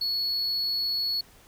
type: tone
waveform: triangle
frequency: 4383 Hz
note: C#8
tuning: 20 cents flat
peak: -24 dBFS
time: 0.01-1.21 s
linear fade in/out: 5 ms
effects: pink hiss -55 dBFS RMS until 1.47 s